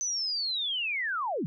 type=linear sweep; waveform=sine; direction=down; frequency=6160 to 125 Hz; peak=-28 dBFS; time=0.01-1.46 s; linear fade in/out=0 ms; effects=none